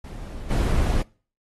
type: noise with level steps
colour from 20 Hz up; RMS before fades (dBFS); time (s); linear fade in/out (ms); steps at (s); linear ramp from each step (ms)
brown; -35 / -21; 0.04-1.02; 5; 0.5; 10
effects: noise-tail reverb RT60 0.4 s tail -23 dB re dry + AAC 32 kbps